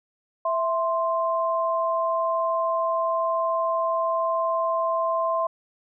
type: tone pair together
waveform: sine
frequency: 659.3 / 1046.5 Hz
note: E5 / C6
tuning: 0 / 0 cents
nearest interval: minor sixth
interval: 800 cents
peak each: -24 dBFS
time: 0.45-5.47 s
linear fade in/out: 5 ms
effects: none